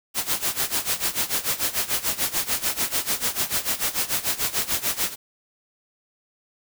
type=noise with tremolo; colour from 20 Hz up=white; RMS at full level=-22 dBFS; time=0.14-5.16 s; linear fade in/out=50 ms; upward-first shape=sine; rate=6.8 Hz; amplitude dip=85%; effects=none